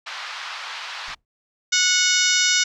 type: band-pass noise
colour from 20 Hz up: pink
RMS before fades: -33 dBFS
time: 0.06-1.15 s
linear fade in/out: 10 ms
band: 930 to 4900 Hz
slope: 24 dB/octave
type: noise with exponential decay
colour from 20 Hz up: brown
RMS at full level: -40 dBFS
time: 1.08-1.25 s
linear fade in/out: 1 ms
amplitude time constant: 35 ms
type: harmonic tone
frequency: 734 Hz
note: F#5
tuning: 14 cents flat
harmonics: 2 / 3 / 4 / 5 / 6 / 7 / 8 / 9 / 10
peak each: -24 / -24 / -25 / -24 / -28 / -24 / -23 / -28 / -29 dBFS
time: 1.72-2.64 s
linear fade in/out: 10 ms
effects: none